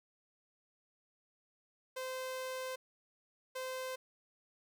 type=tone bursts at uneven times; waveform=sawtooth; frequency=517 Hz; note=C5; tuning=21 cents flat; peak=-35 dBFS; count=2; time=1.96-2.76 / 3.55-3.96 s; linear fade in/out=10 ms; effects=none